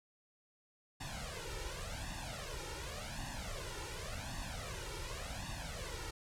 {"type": "noise with flanger", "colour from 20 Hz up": "pink", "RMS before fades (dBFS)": -43, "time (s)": [1, 6.11], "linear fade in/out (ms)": 10, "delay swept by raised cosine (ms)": [1.1, 2.2], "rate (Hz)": 0.89, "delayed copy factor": 0.95, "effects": ["low-pass 9000 Hz 12 dB/octave"]}